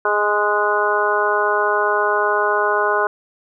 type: harmonic tone with a mistuned harmonic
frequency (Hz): 207.7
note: G#3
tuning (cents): 0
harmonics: 2 / 3 / 4 / 5 / 6 / 7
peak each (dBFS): -21 / -23 / -24 / -21 / -24 / -21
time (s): 0.05-3.07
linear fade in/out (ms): 2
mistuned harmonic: 7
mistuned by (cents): +17
effects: none